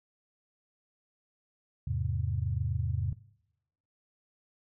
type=chord; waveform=sine; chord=E augmented; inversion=none; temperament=equal; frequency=82.41 / 103.83 / 130.81 Hz; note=E2 / G#2 / B#2; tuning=0 / 0 / 0 cents; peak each=-33 dBFS; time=1.87-3.13 s; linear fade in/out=5 ms; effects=noise-tail reverb RT60 0.9 s tail -22 dB re dry